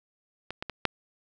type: clicks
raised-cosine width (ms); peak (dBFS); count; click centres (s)
0.3; -19 / -17 / -18 / -6; 4; 0.506 / 0.625 / 0.697 / 0.853
effects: none